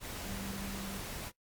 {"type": "tone in noise", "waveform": "sine", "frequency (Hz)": 196, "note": "G3", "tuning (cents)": 0, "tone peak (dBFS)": -42, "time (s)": [0.22, 1.01], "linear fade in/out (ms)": 50, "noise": "pink", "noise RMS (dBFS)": -42, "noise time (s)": [0, 1.32], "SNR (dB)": -3, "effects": ["noise-tail reverb RT60 0.1 s tail -18 dB re dry", "Opus 48 kbps"]}